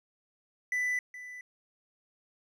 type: tone with echo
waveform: triangle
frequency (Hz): 1990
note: B6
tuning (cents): +13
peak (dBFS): -26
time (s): 0.72-0.99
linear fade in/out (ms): 2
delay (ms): 420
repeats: 1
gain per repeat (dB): -14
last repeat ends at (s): 1.41
effects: resampled to 32000 Hz

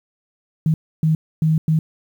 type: tone bursts at uneven times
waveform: sine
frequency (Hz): 158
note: D#3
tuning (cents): +27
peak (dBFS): -13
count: 4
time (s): 0.66-0.74 / 1.03-1.15 / 1.42-1.58 / 1.68-1.79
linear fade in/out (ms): 2
effects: 8-bit

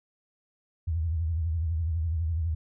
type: tone with vibrato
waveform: sine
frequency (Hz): 81.6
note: E2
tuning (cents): -17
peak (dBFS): -25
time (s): 0.87-2.55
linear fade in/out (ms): 10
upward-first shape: triangle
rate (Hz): 12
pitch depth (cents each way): 140
effects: none

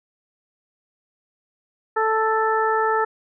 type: harmonic tone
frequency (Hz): 440.4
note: A4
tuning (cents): +2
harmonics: 1 / 2 / 3 / 4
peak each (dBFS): -22 / -22 / -23 / -27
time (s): 1.96-3.05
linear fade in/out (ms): 10
effects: none

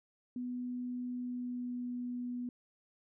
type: tone with pitch glide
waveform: sine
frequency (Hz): 247.5 to 245.4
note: B3 to B3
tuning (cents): +4 to -11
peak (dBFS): -36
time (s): 0.36-2.49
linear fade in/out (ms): 2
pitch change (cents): -15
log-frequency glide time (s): 1.13-1.9
effects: none

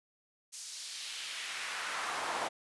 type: noise with high-pass filter sweep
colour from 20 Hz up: brown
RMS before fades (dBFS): -39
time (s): 0.52-2.49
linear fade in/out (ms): 20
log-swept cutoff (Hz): 6500 to 720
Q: 1.4
effects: resampled to 24000 Hz

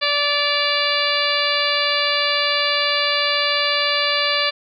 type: harmonic tone with a mistuned harmonic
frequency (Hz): 581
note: D5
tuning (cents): -19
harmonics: 1 / 2 / 3 / 4 / 5 / 6 / 7 / 8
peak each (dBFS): -25 / -25 / -25 / -25 / -25 / -25 / -25 / -25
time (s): 0.01-4.51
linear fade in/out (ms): 20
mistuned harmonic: 5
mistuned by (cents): -47
effects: none

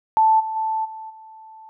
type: tone with level steps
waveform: sine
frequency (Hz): 880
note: A5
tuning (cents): 0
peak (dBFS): -12 / -24 / -20 / -32 / -40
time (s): 0.17-1.69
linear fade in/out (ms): 0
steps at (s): 0.39 / 0.55 / 0.84 / 1.09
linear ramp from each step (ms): 20
effects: none

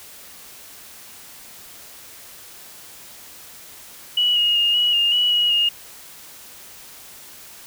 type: tone with pitch steps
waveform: sine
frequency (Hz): 2935 / 2870 / 2840 / 2915 / 2826 / 2934 / 2903 / 2847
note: F#7 / F7 / F7 / F#7 / F7 / F#7 / F#7 / F7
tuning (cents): -15 / +47 / +28 / -26 / +20 / -15 / -34 / +33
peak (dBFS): -15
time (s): 4.17-5.69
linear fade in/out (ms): 5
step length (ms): 190
effects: white hiss -42 dBFS RMS until 7.66 s

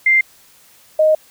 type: tone pair in turn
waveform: sine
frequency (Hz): 2093 / 622.3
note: C7 / D#5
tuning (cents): 0 / 0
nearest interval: octave + major sixth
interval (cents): 2100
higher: first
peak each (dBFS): -9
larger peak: neither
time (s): 0.06-0.21 / 0.99-1.15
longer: second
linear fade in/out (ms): 5
effects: white hiss -49 dBFS RMS until 1.3 s

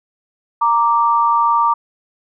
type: tone pair together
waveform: sine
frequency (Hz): 931 / 1173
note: A#5 / D6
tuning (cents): -2 / -2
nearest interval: major third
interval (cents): 400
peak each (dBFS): -14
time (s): 0.61-1.74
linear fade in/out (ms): 10
effects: none

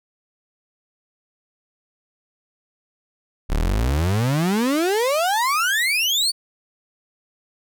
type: exponential sweep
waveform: 35% pulse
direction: up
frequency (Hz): 32.7 to 4629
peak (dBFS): -16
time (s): 3.49-6.32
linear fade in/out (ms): 20
effects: none

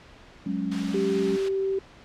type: chord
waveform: sine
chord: F# suspended second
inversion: none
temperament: equal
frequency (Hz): 185 / 207.7 / 277.2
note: F#3 / G#3 / C#4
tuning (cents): 0 / 0 / 0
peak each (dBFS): -30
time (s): 0.46-1.37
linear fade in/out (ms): 5
type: noise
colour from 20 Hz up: white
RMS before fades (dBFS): -35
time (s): 0.71-1.49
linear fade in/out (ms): 10
type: tone with pitch glide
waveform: sine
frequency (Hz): 390 to 387.1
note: G4 to G4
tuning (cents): -9 to -22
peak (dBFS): -23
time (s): 0.94-1.79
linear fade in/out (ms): 5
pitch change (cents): -13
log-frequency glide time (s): 1.08-1.61
effects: pink hiss -50 dBFS RMS until 2.04 s + low-pass 4000 Hz 12 dB/octave

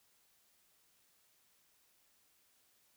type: silence
effects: white hiss -72 dBFS RMS until 2.96 s

